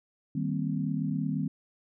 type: chord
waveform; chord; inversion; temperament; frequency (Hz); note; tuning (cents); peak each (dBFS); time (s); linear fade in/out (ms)
sine; C minor seventh; first; equal; 155.56 / 196 / 233.1 / 261.6; Eb3 / G3 / Bb3 / C4; 0 / 0 / 0 / 0; -31 / -33 / -36 / -33; 0.35-1.48; 5
effects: none